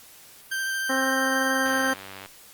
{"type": "tone with vibrato", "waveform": "40% pulse", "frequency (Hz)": 1568, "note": "G6", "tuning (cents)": 0, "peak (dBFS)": -25, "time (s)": [0.51, 1.94], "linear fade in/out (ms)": 10, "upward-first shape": "square", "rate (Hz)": 13, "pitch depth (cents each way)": 8}
{"type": "harmonic tone", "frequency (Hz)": 264.8, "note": "C4", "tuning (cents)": 21, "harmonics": [1, 2, 3, 4, 5, 6, 7], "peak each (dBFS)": [-28, -29, -32, -32, -32, -34, -31], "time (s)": [0.89, 1.94], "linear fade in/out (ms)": 10}
{"type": "click train", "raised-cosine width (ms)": 0.3, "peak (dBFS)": -23, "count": 59, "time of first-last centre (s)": [1.66, 2.26], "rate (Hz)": 96.7}
{"effects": ["white hiss -49 dBFS RMS until 2.53 s", "Opus 48 kbps"]}